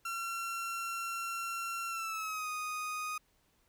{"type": "tone with pitch glide", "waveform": "30% pulse", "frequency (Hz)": [1363, 1242.7], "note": ["F6", "D#6"], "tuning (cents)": [-43, -3], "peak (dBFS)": -33, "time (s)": [0.05, 3.18], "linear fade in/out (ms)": 5, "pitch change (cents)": -160, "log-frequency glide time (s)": [1.88, 2.49], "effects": ["pink hiss -72 dBFS RMS until 3.68 s"]}